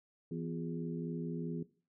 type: harmonic tone with a mistuned harmonic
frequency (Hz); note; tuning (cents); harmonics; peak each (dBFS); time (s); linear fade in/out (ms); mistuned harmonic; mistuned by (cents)
83; E2; +12; 2 / 3 / 4 / 5; -39 / -42 / -45 / -46; 0.31-1.63; 5; 4; +93
effects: noise-tail reverb RT60 0.4 s tail -18 dB re dry